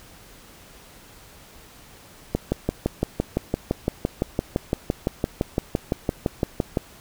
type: click train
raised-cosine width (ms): 2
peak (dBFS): -7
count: 27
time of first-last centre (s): 2.35-6.772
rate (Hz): 5.88
effects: pink hiss -48 dBFS RMS until 7 s